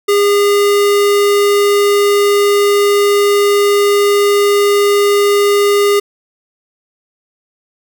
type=tone; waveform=square; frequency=406.8 Hz; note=G#4; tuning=36 cents flat; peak=-9 dBFS; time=0.08-6 s; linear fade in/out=10 ms; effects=none